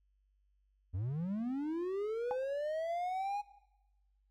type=linear sweep; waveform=triangle; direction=up; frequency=83 to 831 Hz; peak=-32 dBFS; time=0.93-3.42 s; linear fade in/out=20 ms
type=tone with exponential decay; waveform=sine; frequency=832 Hz; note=G#5; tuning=3 cents sharp; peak=-30 dBFS; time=2.31-2.39 s; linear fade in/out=0 ms; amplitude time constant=17 ms
effects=noise-tail reverb RT60 1.0 s tail -19 dB re dry + added 49 Hz sine -70 dBFS peak until 4.3 s